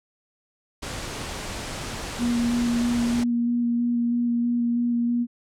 pink low-pass noise, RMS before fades -33 dBFS, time 0.82-3.24 s, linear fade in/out 10 ms, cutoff 9200 Hz, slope 24 dB/octave
sine tone with vibrato, 238.2 Hz, A#3, 38 cents sharp, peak -20 dBFS, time 2.18-5.27 s, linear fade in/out 50 ms, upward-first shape square, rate 3.1 Hz, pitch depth 10 cents each way
effects none

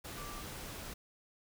sine tone in noise, 1171 Hz, D6, 5 cents flat, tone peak -48 dBFS, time 0.17-0.42 s, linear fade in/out 10 ms, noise pink, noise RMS -45 dBFS, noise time 0.04-0.94 s, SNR -6 dB, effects none

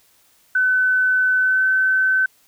sine tone with pitch glide, 1511 to 1527.7 Hz, F#6 to G6, +36 to -45 cents, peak -14 dBFS, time 0.55-2.26 s, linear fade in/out 5 ms, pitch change +19 cents, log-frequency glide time 1.39-1.66 s, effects white hiss -57 dBFS RMS until 2.47 s

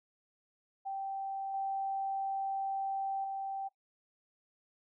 sine tone with level steps, 780 Hz, G5, 9 cents flat, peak -35 / -32 / -35 dBFS, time 0.85-3.69 s, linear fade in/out 20 ms, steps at 1.54 / 3.24 s, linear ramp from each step 2 ms, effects noise-tail reverb RT60 0.1 s tail -19 dB re dry

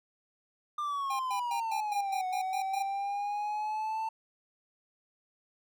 triangle exponential two-way sweep, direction down then up, 1203 to 738 to 892 Hz, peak -29 dBFS, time 0.78-4.09 s, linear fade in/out 5 ms, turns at 2.27 s
square tone bursts, 804 Hz, G5, 44 cents sharp, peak -34 dBFS, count 9, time 1.1-2.826 s, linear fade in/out 5 ms, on 94 ms, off 110 ms
effects none

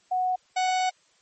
sine / 45% pulse tone pair in turn, 737 / 741.7 Hz, F#5 / F#5, -7 / +4 cents, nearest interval unison, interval 11 cents, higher second, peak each -22 dBFS, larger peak neither, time 0.11-0.36 / 0.56-0.9 s, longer second, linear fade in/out 10 ms, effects white hiss -63 dBFS RMS until 1.21 s + MP3 32 kbps

